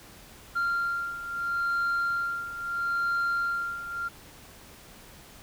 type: beating tone pair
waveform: sine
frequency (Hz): 1388 / 1388.76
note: F6 / F6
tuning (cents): -11 / -10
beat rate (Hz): 0.76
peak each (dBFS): -30 / -26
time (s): 0.55-4.09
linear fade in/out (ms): 20
effects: tanh soft clip ceiling -23 dBFS + pink hiss -50 dBFS RMS until 5.42 s